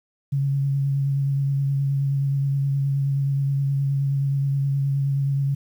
sine tone with vibrato, 138.59 Hz, C#3, in tune, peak -19 dBFS, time 0.32-5.55 s, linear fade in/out 10 ms, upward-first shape sine, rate 9.5 Hz, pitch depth 18 cents each way, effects 9-bit

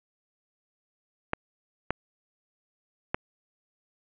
clicks, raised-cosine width 0.5 ms, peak -10 dBFS, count 3, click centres 1.334 / 1.906 / 3.145 s, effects resampled to 8000 Hz + 7-bit

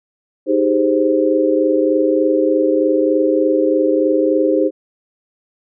sine chord, Ab major seventh, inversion second, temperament equal, 311.1 / 392 / 415.3 / 523.3 Hz, Eb4 / G4 / Ab4 / C5, 0 / 0 / 0 / 0 cents, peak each -16 / -18 / -21 / -16 dBFS, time 0.46-4.71 s, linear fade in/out 50 ms, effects none

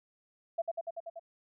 sine tone with echo, 669 Hz, E5, 25 cents sharp, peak -28 dBFS, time 0.58-0.62 s, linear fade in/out 10 ms, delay 96 ms, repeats 6, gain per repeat -2 dB, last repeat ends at 1.196 s, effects none

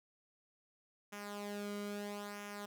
sawtooth tone with flanger, 204.9 Hz, G#3, 23 cents flat, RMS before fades -44 dBFS, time 1.12-2.66 s, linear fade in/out 10 ms, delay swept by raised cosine 0.23 to 1.16 ms, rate 0.76 Hz, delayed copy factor -0.65, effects none

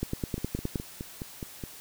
two click trains, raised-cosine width 3 ms, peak -22 / -16 dBFS, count 7 / 8, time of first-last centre 0.38-1.638 / 0.03-0.758 s, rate 4.77 / 9.62 Hz, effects white hiss -47 dBFS RMS until 1.8 s

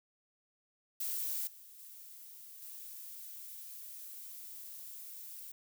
violet noise with level steps, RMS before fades -37 / -55 / -52 / -48 dBFS, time 1-5.52 s, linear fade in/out 5 ms, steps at 1.47 / 1.79 / 2.62 s, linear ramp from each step 2 ms, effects none

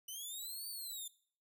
10% pulse linear two-way sweep, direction up then down, 2960 to 4600 to 3509 Hz, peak -36 dBFS, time 0.08-1.08 s, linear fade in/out 5 ms, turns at 0.68 s, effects noise-tail reverb RT60 0.5 s tail -19 dB re dry

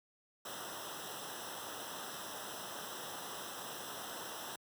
pink noise with comb filter, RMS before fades -45 dBFS, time 0.45-4.56 s, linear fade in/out 5 ms, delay 0.44 ms, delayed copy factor -1, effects high-pass 100 Hz 12 dB/octave

